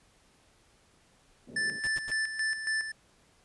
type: band-pass noise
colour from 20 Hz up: pink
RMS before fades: -47 dBFS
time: 1.47-1.8 s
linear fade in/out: 20 ms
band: 150 to 490 Hz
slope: 24 dB/octave
type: tone with tremolo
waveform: square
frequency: 1760 Hz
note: A6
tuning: in tune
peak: -28 dBFS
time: 1.56-2.92 s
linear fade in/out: 5 ms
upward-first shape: square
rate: 3.6 Hz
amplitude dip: 60%
type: noise bursts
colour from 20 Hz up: pink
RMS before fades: -43 dBFS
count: 3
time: 1.84-2.11 s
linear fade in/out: 5 ms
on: 34 ms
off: 84 ms
effects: pink hiss -64 dBFS RMS until 3.44 s + resampled to 24000 Hz